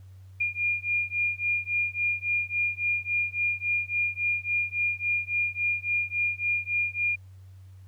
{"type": "beating tone pair", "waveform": "sine", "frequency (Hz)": [2413, 2416.6], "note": ["D7", "D7"], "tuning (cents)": [46, 49], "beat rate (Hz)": 3.6, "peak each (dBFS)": -28, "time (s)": [0.4, 7.16], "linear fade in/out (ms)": 10, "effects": ["added 94 Hz sine -45 dBFS peak until 7.87 s", "pink hiss -67 dBFS RMS until 7.87 s"]}